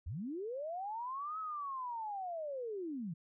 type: linear two-way sweep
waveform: sine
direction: up then down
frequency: 62.8 to 1299 to 150.6 Hz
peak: -38 dBFS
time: 0.06-3.14 s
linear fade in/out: 10 ms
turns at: 1.39 s
effects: none